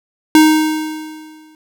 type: tone with exponential decay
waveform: square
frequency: 311.1 Hz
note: D#4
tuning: in tune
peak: -4 dBFS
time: 0.35-1.55 s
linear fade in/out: 1 ms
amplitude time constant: 260 ms
effects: none